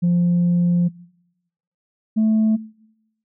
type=tone pair in turn; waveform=sine; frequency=174.61 / 218.5 Hz; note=F3 / A3; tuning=0 / -12 cents; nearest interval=major third; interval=388 cents; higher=second; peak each=-12 dBFS; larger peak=neither; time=0.02-0.89 / 2.16-2.57 s; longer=first; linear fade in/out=20 ms; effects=noise-tail reverb RT60 0.9 s tail -24 dB re dry + tanh soft clip ceiling -12 dBFS